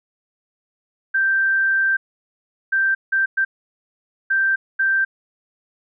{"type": "tone bursts at uneven times", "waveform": "sine", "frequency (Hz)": 1568, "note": "G6", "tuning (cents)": 0, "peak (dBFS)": -15, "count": 6, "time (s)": [[1.14, 1.97], [2.72, 2.95], [3.12, 3.26], [3.37, 3.45], [4.3, 4.56], [4.79, 5.05]], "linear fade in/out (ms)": 10, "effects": []}